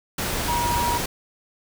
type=tone in noise; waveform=sine; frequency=956 Hz; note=A#5; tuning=43 cents sharp; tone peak=-22 dBFS; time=0.48-0.98 s; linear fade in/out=5 ms; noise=pink; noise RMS=-26 dBFS; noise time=0.18-1.06 s; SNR=+1 dB; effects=none